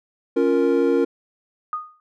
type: chord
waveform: triangle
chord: Bb minor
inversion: first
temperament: equal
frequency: 277.2 / 349.2 / 466.2 Hz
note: Db4 / F4 / Bb4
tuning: 0 / 0 / 0 cents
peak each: -19 / -19 / -17 dBFS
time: 0.36-1.05 s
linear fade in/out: 10 ms
type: tone with exponential decay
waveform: sine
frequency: 1235 Hz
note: D#6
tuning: 13 cents flat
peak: -20 dBFS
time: 1.73-2 s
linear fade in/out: 1 ms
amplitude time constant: 57 ms
effects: none